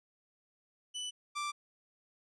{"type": "tone pair in turn", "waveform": "sawtooth", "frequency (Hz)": [2984, 1175.3], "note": ["F#7", "D6"], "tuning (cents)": [14, 1], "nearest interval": "octave + major third", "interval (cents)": 1613, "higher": "first", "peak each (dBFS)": [-34, -31], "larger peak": "second", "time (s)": [[0.94, 1.11], [1.35, 1.52]], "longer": "neither", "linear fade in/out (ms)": 20, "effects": ["resampled to 22050 Hz"]}